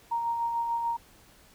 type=tone with tremolo; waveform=sine; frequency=932.3 Hz; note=A#5; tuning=in tune; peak=-25 dBFS; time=0.11-0.97 s; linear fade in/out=10 ms; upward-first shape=sine; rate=6.8 Hz; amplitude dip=35%; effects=pink hiss -57 dBFS RMS until 1.54 s